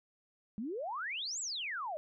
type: exponential two-way sweep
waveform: sine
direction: up then down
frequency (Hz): 198.7 to 7980 to 582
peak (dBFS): -36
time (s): 0.58-1.97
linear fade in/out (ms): 0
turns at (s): 1.4
effects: none